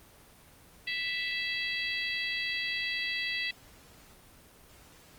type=harmonic tone; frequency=659.3 Hz; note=E5; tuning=in tune; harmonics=3 / 4 / 5 / 6 / 7; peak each=-34 / -36 / -38 / -40 / -41 dBFS; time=0.87-3.51 s; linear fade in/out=5 ms; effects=pink hiss -56 dBFS RMS until 5.18 s + Opus 24 kbps